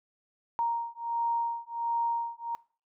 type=beating tone pair; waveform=sine; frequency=932.3 / 933.7 Hz; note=A#5 / A#5; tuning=0 / +3 cents; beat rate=1.4 Hz; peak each=-31 dBFS; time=0.59-2.55 s; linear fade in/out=0 ms; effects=noise-tail reverb RT60 0.4 s tail -22 dB re dry